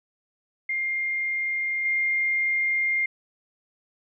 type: tone with level steps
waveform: sine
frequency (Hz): 2114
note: C7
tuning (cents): +17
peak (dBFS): -24 / -21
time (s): 0.69-3.06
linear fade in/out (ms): 5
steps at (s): 1.85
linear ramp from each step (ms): 5
effects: none